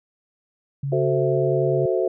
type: tone with vibrato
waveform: sine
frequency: 138.59 Hz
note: C#3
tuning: in tune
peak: -23 dBFS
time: 0.83-1.86 s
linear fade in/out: 5 ms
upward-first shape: sine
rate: 1.6 Hz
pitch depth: 10 cents each way
type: chord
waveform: sine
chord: F# half-diminished seventh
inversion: none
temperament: equal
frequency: 370 / 440 / 523.3 / 659.3 Hz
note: F#4 / A4 / C5 / E5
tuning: 0 / 0 / 0 / 0 cents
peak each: -22 / -25 / -25 / -26 dBFS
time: 0.92-2.08 s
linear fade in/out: 5 ms
effects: none